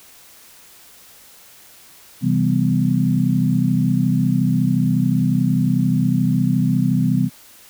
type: chord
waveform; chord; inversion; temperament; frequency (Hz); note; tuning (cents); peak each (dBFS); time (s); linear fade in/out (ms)
sine; C major seventh; none; equal with one note detuned; 130.81 / 164.81 / 196 / 250.4; C3 / E3 / G3 / B3; 0 / 0 / 0 / +24; -20; 2.21-7.3; 50
effects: white hiss -46 dBFS RMS until 7.69 s